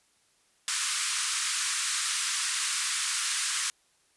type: band-pass noise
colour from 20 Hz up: white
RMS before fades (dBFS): -30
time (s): 0.68-3.7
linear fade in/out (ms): 0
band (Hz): 1100 to 10000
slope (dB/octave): 48
effects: white hiss -67 dBFS RMS until 4.16 s + resampled to 24000 Hz